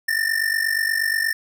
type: ring-modulated tone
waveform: square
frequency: 1800 Hz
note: A6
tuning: 39 cents sharp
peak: -17 dBFS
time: 0.08-1.33 s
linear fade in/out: 5 ms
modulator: 24.2 Hz
effects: none